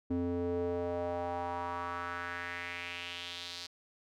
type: tone with band-pass filter sweep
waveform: square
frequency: 87.31 Hz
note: F2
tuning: in tune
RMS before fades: -37 dBFS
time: 0.1-3.67 s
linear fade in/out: 10 ms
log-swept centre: 300 to 4500 Hz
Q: 3
effects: none